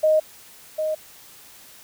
sine tone pair in turn, 622.3 / 622.3 Hz, D#5 / D#5, 0 / 0 cents, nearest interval unison, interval 0 cents, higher neither, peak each -14 / -21 dBFS, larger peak first, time 0.03-0.2 / 0.78-0.95 s, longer neither, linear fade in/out 10 ms, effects white hiss -47 dBFS RMS until 1.83 s

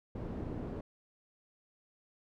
white low-pass noise, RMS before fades -40 dBFS, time 0.15-0.81 s, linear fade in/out 5 ms, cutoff 300 Hz, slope 12 dB/octave, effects none

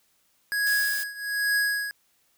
square tone with tremolo, 1661.2 Hz, G#6, in tune, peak -21 dBFS, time 0.52-1.91 s, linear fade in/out 0 ms, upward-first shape triangle, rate 1.2 Hz, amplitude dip 90%
blue noise, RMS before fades -34 dBFS, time 0.66-1.04 s, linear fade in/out 10 ms
effects white hiss -67 dBFS RMS until 2.37 s

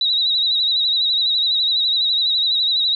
sine tone with vibrato, 3864 Hz, B7, 39 cents flat, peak -15 dBFS, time 0.01-2.95 s, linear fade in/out 2 ms, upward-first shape sine, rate 12 Hz, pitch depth 62 cents each way, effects none

